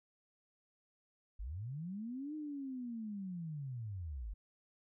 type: linear two-way sweep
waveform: sine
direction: up then down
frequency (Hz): 42.25 to 310 to 44.81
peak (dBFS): -40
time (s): 1.39-4.34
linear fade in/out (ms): 10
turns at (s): 2.35
effects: none